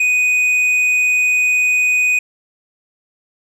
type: tone with tanh clipping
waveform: triangle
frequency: 2489 Hz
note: D#7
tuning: in tune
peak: -13 dBFS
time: 0-2.19 s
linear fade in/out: 5 ms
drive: 10 dB
effects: none